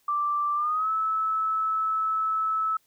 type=tone with pitch glide; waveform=sine; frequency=1174.7 to 1303.4 Hz; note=D6 to E6; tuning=0 to -20 cents; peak=-23 dBFS; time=0.08-2.77 s; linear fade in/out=5 ms; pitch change=+180 cents; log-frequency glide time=0.55-0.9 s; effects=white hiss -67 dBFS RMS until 2.86 s